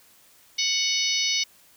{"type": "harmonic tone", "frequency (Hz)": 740, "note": "F#5", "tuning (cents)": 0, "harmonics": [3, 4, 5, 6, 7, 8], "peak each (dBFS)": [-29, -29, -29, -29, -29, -29], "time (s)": [0.58, 1.44], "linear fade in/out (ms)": 10, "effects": ["white hiss -56 dBFS RMS until 1.76 s"]}